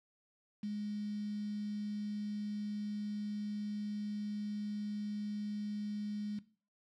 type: tone with quantisation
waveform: sine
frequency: 208.3 Hz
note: G#3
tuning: 5 cents sharp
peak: -36 dBFS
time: 0.63-6.39 s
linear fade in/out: 5 ms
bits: 9
effects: noise-tail reverb RT60 0.4 s tail -17 dB re dry + low-pass 5000 Hz 12 dB/octave